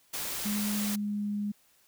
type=noise; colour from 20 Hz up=white; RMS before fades=-35 dBFS; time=0.13-0.96 s; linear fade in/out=10 ms
type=tone with pitch glide; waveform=sine; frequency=207.7 to 205.9 Hz; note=G#3 to G#3; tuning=0 to -15 cents; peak=-29 dBFS; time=0.45-1.52 s; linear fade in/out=10 ms; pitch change=-15 cents; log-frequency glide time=0.63-1.35 s
effects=white hiss -65 dBFS RMS until 1.87 s